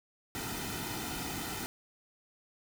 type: noise with comb filter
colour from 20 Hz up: pink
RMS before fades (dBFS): -38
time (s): 0.35-1.66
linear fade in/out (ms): 0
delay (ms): 1.8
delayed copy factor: -0.75
effects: none